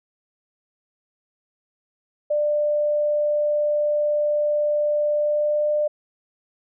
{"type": "tone with pitch glide", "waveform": "sine", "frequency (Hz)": [594, 598.5], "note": ["D5", "D5"], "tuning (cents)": [20, 33], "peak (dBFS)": -18, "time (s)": [2.3, 5.88], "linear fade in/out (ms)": 10, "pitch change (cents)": 13, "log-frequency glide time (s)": [5.14, 5.74], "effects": []}